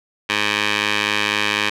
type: tone with band-pass filter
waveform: 15% pulse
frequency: 104 Hz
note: G#2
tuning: 3 cents sharp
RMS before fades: -20 dBFS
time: 0.29-1.7 s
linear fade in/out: 10 ms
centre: 2600 Hz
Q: 1.6
effects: none

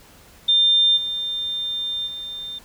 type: tone with level steps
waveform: sine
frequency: 3600 Hz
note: A7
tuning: 39 cents sharp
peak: -13 / -23 / -29 dBFS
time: 0.48-2.59 s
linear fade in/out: 10 ms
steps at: 0.96 / 2.06 s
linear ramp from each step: 20 ms
effects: pink hiss -49 dBFS RMS until 2.64 s

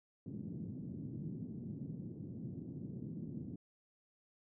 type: band-pass noise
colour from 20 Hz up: pink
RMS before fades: -45 dBFS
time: 0.26-3.56 s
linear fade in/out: 2 ms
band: 120 to 280 Hz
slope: 24 dB/octave
effects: none

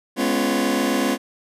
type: chord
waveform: sawtooth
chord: C# dominant seventh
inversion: second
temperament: just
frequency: 207.9 / 249.5 / 277.2 / 346.5 Hz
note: G#3 / B3 / C#4 / E#4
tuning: +2 / +18 / 0 / -14 cents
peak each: -22 / -19 / -19 / -22 dBFS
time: 0.16-1.18 s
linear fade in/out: 50 ms
effects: resampled to 32000 Hz

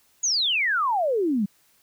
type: exponential sweep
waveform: sine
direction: down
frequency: 6830 to 188.7 Hz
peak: -20 dBFS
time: 0.23-1.46 s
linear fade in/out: 10 ms
effects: white hiss -62 dBFS RMS until 1.82 s

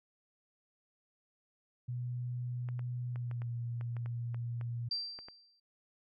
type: tone with pitch glide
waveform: sine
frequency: 122.8 to 118.55 Hz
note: B2 to A#2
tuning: -9 to +30 cents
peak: -35 dBFS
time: 1.88-4.89 s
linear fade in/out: 10 ms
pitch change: -61 cents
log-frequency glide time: 3.08-3.49 s
type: clicks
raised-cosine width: 0.5 ms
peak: -35 dBFS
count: 12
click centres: 2.688 / 2.793 / 3.159 / 3.313 / 3.419 / 3.811 / 3.967 / 4.06 / 4.345 / 4.612 / 5.189 / 5.285 s
type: tone with exponential decay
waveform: sine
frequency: 4700 Hz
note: D8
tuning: 1 cent sharp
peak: -31 dBFS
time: 4.91-5.6 s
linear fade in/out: 5 ms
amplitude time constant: 150 ms
effects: none

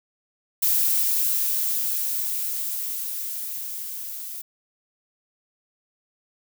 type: noise with level ramp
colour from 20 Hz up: violet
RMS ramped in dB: -20 to -35 dBFS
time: 0.62-4.42 s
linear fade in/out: 10 ms
effects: none

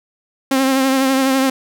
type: tone with vibrato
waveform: sawtooth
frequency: 266.2 Hz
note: C4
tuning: 30 cents sharp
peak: -9 dBFS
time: 0.51-1.5 s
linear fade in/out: 5 ms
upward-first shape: triangle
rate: 12 Hz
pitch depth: 39 cents each way
effects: none

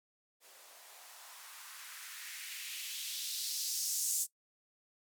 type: noise with band-pass filter sweep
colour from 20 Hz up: violet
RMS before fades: -41 dBFS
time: 0.4-4.27 s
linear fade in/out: 50 ms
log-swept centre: 470 to 7700 Hz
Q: 2
effects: noise-tail reverb RT60 0.1 s tail -18 dB re dry

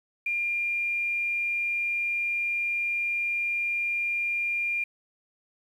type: tone with quantisation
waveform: sine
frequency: 2400 Hz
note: D7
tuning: 37 cents sharp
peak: -25 dBFS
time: 0.26-4.84 s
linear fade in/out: 5 ms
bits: 9
effects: none

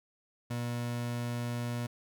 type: tone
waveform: 30% pulse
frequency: 120 Hz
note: B2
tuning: 49 cents flat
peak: -30 dBFS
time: 0.5-1.87 s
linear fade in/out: 10 ms
effects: none

